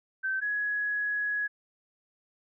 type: tone pair in turn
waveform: sine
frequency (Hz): 1547 / 1675.9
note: G6 / G#6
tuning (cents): -23 / +15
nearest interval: minor second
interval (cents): 138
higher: second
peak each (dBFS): -27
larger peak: neither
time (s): 0.23-0.41 / 0.41-1.48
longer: second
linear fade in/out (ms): 20
effects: none